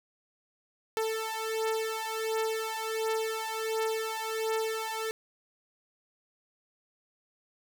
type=beating tone pair; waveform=sawtooth; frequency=442.2 / 443.6 Hz; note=A4 / A4; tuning=+9 / +14 cents; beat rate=1.4 Hz; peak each=-29 dBFS; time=0.97-5.11 s; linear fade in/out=0 ms; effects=none